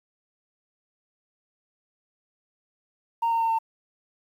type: tone with pitch steps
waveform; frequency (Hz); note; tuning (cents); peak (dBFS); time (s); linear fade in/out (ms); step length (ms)
sine; 924 / 916.6 / 909.2 / 901.9; A#5 / A#5 / A#5 / A5; -16 / -29 / -43 / +43; -19; 3.22-3.588; 10; 92
effects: tanh soft clip ceiling -19 dBFS + 9-bit